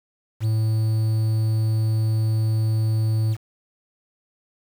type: tone with quantisation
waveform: triangle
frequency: 110 Hz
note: A2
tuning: in tune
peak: -16 dBFS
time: 0.4-3.37 s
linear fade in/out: 50 ms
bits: 7
effects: none